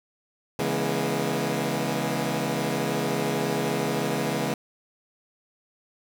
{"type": "chord", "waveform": "15% pulse", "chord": "C# minor seventh", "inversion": "none", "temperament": "equal with one note detuned", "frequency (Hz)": [138.59, 164.81, 207.7, 240.7], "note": ["C#3", "E3", "G#3", "B3"], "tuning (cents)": [0, 0, 0, -44], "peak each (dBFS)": -24, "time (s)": [0.59, 4.54], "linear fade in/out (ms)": 2, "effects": []}